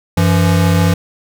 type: tone pair together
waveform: square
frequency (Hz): 94.5 / 168.87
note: F#2 / E3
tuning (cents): +37 / +42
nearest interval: minor seventh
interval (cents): 1005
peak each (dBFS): -13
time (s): 0.17-0.94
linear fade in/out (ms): 5
effects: none